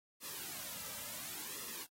white noise with flanger, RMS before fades -45 dBFS, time 0.2-1.87 s, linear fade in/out 50 ms, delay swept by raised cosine 1.3 to 2.8 ms, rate 0.7 Hz, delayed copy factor -0.7, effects AAC 48 kbps

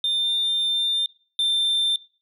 sine tone pair in turn, 3599 / 3576 Hz, A7 / A7, +38 / +27 cents, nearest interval unison, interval 11 cents, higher first, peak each -18 / -16 dBFS, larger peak second, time 0.04-1.06 / 1.39-1.96 s, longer first, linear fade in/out 2 ms, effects noise-tail reverb RT60 0.4 s tail -21 dB re dry + tanh soft clip ceiling -18 dBFS

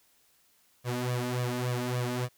sawtooth tone with flanger, 123.6 Hz, B2, 2 cents sharp, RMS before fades -31 dBFS, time 0.84-2.29 s, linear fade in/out 50 ms, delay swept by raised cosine 1.7 to 3.4 ms, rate 3.5 Hz, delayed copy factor +0.85, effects white hiss -66 dBFS RMS until 2.37 s

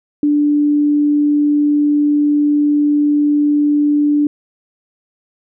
sine tone, 293.7 Hz, D4, in tune, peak -10 dBFS, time 0.23-4.27 s, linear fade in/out 2 ms, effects none

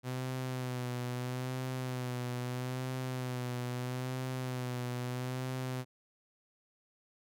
sawtooth tone with vibrato, 126.3 Hz, B2, 39 cents sharp, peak -31 dBFS, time 0.03-5.85 s, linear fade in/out 50 ms, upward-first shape sine, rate 0.77 Hz, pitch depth 39 cents each way, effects none

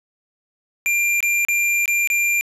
square tone with dropouts, 2384 Hz, D7, 25 cents sharp, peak -17 dBFS, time 0.86-2.41 s, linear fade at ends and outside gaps 0 ms, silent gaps 1.205-1.228 / 1.45-1.485 / 1.857-1.879 / 2.074-2.101 s, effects resampled to 32000 Hz + 9-bit

